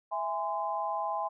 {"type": "chord", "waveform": "sine", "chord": "E augmented", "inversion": "none", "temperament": "just", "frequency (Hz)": [659.3, 824.1, 1030.1], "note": ["E5", "G#5", "B#5"], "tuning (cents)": [0, -14, -27], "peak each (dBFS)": [-36, -33, -34], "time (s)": [0.11, 1.29], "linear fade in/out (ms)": 20, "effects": []}